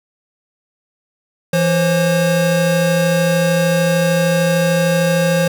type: tone pair together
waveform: square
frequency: 167.25 / 535 Hz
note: E3 / C5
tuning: +25 / +38 cents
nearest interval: octave + minor sixth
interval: 2013 cents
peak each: -16 dBFS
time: 1.53-5.48 s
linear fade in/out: 5 ms
effects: none